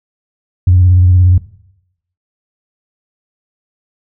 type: tone with vibrato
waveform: sine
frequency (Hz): 90.5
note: F#2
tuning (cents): -38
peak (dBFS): -3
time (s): 0.67-1.38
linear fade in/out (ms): 5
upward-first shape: sine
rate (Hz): 17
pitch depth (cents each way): 48
effects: noise-tail reverb RT60 0.8 s tail -18 dB re dry + tanh soft clip ceiling 0 dBFS